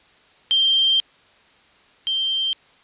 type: tone pair in turn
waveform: sine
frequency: 3159 / 3145 Hz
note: G7 / G7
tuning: +13 / +5 cents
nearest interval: unison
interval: 8 cents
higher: first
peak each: -14 / -19 dBFS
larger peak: first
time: 0.51-1 / 2.07-2.53 s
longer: first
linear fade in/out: 0 ms
effects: white hiss -54 dBFS RMS until 2.83 s + resampled to 8000 Hz